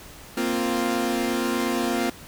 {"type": "chord", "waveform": "sawtooth", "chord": "Bb suspended second", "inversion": "none", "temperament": "equal", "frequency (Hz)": [233.1, 261.6, 349.2], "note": ["Bb3", "C4", "F4"], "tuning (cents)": [0, 0, 0], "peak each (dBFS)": -23, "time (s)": [0.37, 2.1], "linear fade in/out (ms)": 5, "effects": ["pink hiss -44 dBFS RMS until 2.27 s"]}